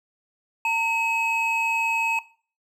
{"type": "tone pair together", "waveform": "triangle", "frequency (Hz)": [910.7, 2561], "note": ["A#5", "D#7"], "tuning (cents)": [-41, 49], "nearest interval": "octave + tritone", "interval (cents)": 1790, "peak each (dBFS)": -22, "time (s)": [0.65, 2.19], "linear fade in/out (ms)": 2, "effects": ["noise-tail reverb RT60 0.4 s tail -18 dB re dry"]}